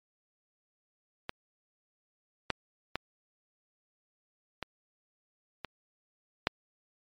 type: clicks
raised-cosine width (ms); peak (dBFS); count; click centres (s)
0.3; -18 / -11 / -14 / -19 / -21 / -9; 6; 1.294 / 2.503 / 2.956 / 4.627 / 5.647 / 6.471
effects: MP3 64 kbps